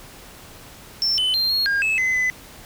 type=tone with pitch steps; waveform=sine; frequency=5380 / 3024 / 4174 / 4292 / 1616 / 2601 / 2037 / 2012 Hz; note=E8 / F#7 / C8 / C8 / G#6 / E7 / C7 / B6; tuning=+34 / +37 / -5 / +43 / -48 / -24 / -47 / +32 cents; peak=-15 dBFS; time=1.02-2.3 s; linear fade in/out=0 ms; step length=160 ms; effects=tanh soft clip ceiling -17 dBFS + pink hiss -43 dBFS RMS until 2.65 s